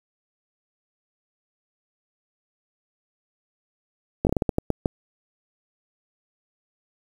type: slowing click train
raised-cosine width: 2 ms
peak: -7 dBFS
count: 10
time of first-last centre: 4.25-4.858 s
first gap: 19 ms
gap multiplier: 1.3
effects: 7-bit